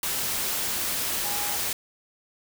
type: tone in noise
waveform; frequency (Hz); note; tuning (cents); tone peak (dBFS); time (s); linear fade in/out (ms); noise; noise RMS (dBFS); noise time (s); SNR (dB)
sine; 821; G#5; -20; -36; 1.24-1.56; 2; white; -28; 0.03-1.73; -11
effects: none